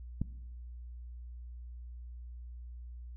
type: click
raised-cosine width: 5 ms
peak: -19 dBFS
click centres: 0.216 s
effects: noise-tail reverb RT60 1.0 s tail -19 dB re dry + added 60 Hz sine -43 dBFS peak until 3.16 s